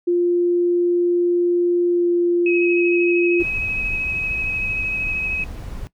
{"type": "tone with pitch glide", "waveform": "sine", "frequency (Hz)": [350, 347.8], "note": ["F4", "F4"], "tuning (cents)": [4, -7], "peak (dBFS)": -14, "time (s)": [0.07, 3.43], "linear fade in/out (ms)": 10, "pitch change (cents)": -11, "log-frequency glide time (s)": [1.89, 2.08]}
{"type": "tone with vibrato", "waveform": "sine", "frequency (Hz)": 2547, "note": "D#7", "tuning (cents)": 40, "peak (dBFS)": -21, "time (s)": [2.46, 5.44], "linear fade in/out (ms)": 2, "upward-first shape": "square", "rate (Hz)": 13, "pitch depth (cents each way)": 8}
{"type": "noise", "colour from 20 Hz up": "brown", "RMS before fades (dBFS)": -31, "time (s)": [3.4, 5.87], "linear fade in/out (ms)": 0}
{"effects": ["noise-tail reverb RT60 0.1 s tail -19 dB re dry"]}